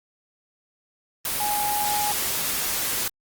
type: tone in noise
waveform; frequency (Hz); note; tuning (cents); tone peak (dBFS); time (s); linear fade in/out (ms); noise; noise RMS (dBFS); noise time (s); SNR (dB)
sine; 830.6; G#5; 0; -24; 1.4-2.12; 2; white; -26; 1.25-3.08; -1
effects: Opus 24 kbps